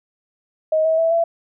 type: tone with pitch steps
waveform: sine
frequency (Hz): 629 / 642.6 / 656.5 / 670.6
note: D#5 / E5 / E5 / E5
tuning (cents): +19 / -44 / -7 / +30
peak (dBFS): -14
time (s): 0.72-1.24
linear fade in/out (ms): 5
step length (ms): 130
effects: none